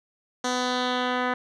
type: tone with low-pass filter sweep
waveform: 10% pulse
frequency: 250.1 Hz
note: B3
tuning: 22 cents sharp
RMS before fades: -26 dBFS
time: 0.44-1.34 s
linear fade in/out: 5 ms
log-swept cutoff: 6300 to 2100 Hz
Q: 2
effects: none